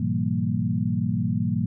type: tone cluster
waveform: sine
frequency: 105.7 / 124 / 166.1 / 191.6 / 230 Hz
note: G#2 / B2 / E3 / G3 / A#3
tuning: +31 / +7 / +13 / -39 / -23 cents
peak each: -28 dBFS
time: 0-1.66 s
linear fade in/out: 5 ms
effects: none